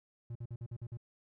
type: tone bursts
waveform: triangle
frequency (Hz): 117.8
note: A#2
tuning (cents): +19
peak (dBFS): -37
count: 7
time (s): 0.3-0.972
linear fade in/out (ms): 5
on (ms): 54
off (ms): 49
effects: none